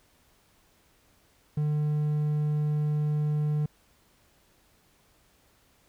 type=tone; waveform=triangle; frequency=150 Hz; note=D3; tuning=37 cents sharp; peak=-22 dBFS; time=1.57-3.66 s; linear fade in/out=5 ms; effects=pink hiss -64 dBFS RMS until 5.88 s